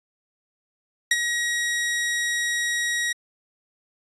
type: tone with ADSR envelope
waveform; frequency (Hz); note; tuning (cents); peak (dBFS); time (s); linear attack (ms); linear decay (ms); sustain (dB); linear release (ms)
sawtooth; 1900; A#6; +33; -11; 1.11-3.13; 4; 35; -8; 11
effects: resampled to 24000 Hz